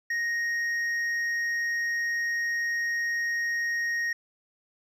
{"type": "tone with hard clipping", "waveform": "sine", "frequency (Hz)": 1869, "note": "A#6", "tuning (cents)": 4, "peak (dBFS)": -27, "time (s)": [0.1, 4.13], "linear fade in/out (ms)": 5, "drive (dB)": 4, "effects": []}